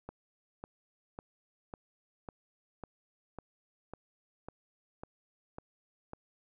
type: click train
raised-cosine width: 1 ms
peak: -28 dBFS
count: 12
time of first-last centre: 0.09-6.134 s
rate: 1.82 Hz
effects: none